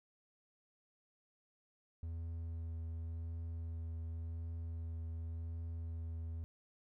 triangle tone with vibrato, 82.41 Hz, E2, in tune, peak -38 dBFS, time 2.03-6.44 s, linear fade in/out 0 ms, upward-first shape triangle, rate 0.9 Hz, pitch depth 13 cents each way, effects none

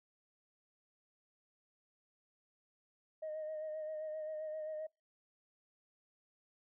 sine tone with vibrato, 621 Hz, D#5, 3 cents flat, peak -38 dBFS, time 3.22-4.87 s, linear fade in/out 10 ms, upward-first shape sine, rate 7.6 Hz, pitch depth 28 cents each way, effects noise-tail reverb RT60 0.2 s tail -25 dB re dry + tanh soft clip ceiling -36 dBFS

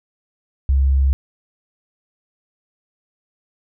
sine tone, 67.7 Hz, C#2, 40 cents flat, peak -12 dBFS, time 0.69-1.13 s, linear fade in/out 0 ms, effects none

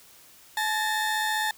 30% pulse tone pair together, 860 / 1815 Hz, A5 / A#6, -40 / -47 cents, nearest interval octave + minor second, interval 1293 cents, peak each -24 / -26 dBFS, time 0.57-1.51 s, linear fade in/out 2 ms, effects white hiss -53 dBFS RMS until 1.57 s

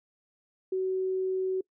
sine tone, 375.9 Hz, F#4, 27 cents sharp, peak -26 dBFS, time 0.72-1.61 s, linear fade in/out 5 ms, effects noise-tail reverb RT60 0.1 s tail -24 dB re dry

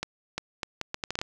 accelerating click train, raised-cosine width 0.2 ms, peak -13 dBFS, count 10, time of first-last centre 0.03-1.215 s, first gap 350 ms, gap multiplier 0.72, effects none

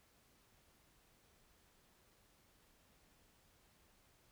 silence, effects pink hiss -71 dBFS RMS until 4.31 s

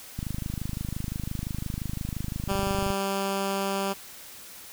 click train, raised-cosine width 5 ms, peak -19 dBFS, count 71, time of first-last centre 0.19-2.903 s, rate 25.8 Hz
10% pulse tone, 196 Hz, G3, in tune, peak -18 dBFS, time 2.48-3.94 s, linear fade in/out 20 ms
effects white hiss -45 dBFS RMS until 4.72 s

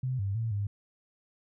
sine tone with pitch steps, 128.7 / 98.7 / 113.5 / 101.6 Hz, C3 / G2 / A#2 / G#2, -28 / +12 / -46 / -38 cents, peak -28 dBFS, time 0.03-0.67 s, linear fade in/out 5 ms, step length 160 ms, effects none

